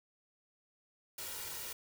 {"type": "noise with comb filter", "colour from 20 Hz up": "white", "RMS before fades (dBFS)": -43, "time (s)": [1.18, 1.73], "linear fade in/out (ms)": 5, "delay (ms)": 2.1, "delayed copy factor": 0.55, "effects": []}